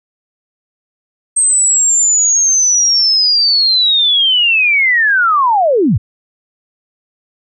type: linear sweep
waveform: sine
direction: down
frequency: 8360 to 74.6 Hz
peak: -8 dBFS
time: 1.36-5.98 s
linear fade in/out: 10 ms
effects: none